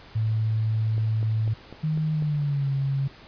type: tone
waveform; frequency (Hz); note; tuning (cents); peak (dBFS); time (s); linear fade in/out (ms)
sine; 110; A2; 0; -21; 0.15-1.54; 10
type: click train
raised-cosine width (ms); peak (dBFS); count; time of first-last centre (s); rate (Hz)
2; -26; 6; 0.98-2.224; 4.02
type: tone with pitch glide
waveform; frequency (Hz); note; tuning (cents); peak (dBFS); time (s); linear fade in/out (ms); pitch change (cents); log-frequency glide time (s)
sine; 155.56 to 137; D#3 to C#3; 0 to -20; -22; 1.83-3.08; 10; -220; 2.12-2.69
effects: pink hiss -48 dBFS RMS until 3.27 s + resampled to 11025 Hz